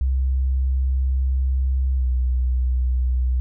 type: tone with pitch glide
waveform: sine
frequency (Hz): 65.41 to 62.75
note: C2 to B1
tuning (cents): 0 to +28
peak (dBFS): -17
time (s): 0.01-3.4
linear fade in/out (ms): 0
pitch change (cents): -72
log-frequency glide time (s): 1.95-2.06
effects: none